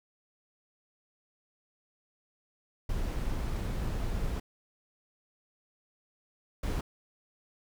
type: noise bursts at uneven times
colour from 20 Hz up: brown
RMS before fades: -32 dBFS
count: 2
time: 2.89-4.4 / 6.63-6.81 s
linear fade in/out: 5 ms
effects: none